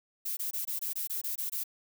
violet noise bursts, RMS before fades -34 dBFS, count 10, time 0.25-1.639 s, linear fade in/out 10 ms, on 120 ms, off 21 ms, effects none

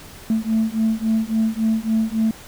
sine beating tone pair, 220 / 223.6 Hz, A3 / A3, 0 / +28 cents, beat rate 3.6 Hz, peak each -19 dBFS, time 0.3-2.31 s, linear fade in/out 2 ms, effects tanh soft clip ceiling -12 dBFS + pink hiss -41 dBFS RMS until 2.47 s

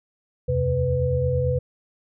sine tone cluster, 77.3 / 86.3 / 130.8 / 498.9 Hz, D#2 / F2 / C3 / B4, -11 / -20 / 0 / +17 cents, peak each -31 / -27 / -23 / -23 dBFS, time 0.48-1.59 s, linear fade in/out 10 ms, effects none

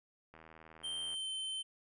click train, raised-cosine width 0.5 ms, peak -40 dBFS, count 65, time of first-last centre 0.34-1.141 s, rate 79.9 Hz
square tone with pitch glide, 3140 to 3088 Hz, G7 to G7, +2 to -27 cents, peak -38 dBFS, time 0.83-1.63 s, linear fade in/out 20 ms, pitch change -29 cents, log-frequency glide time 1.02-1.29 s
effects resampled to 24000 Hz

